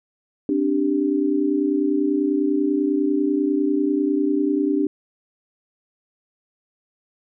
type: chord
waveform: sine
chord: C suspended second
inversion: none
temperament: equal with one note detuned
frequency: 263.6 / 293.7 / 392 Hz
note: C4 / D4 / G4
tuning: +13 / 0 / 0 cents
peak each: -25 / -19 / -24 dBFS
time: 0.49-4.87 s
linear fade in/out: 2 ms
effects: none